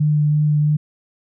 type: tone with vibrato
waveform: sine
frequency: 149.9 Hz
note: D3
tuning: 36 cents sharp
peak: -13 dBFS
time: 0-0.77 s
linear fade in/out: 10 ms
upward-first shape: sine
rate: 3 Hz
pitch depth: 11 cents each way
effects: none